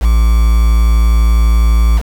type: tone with quantisation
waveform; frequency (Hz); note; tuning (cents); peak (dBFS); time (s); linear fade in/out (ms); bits
triangle; 56; A1; +31; -4; 0-2.02; 50; 4
effects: none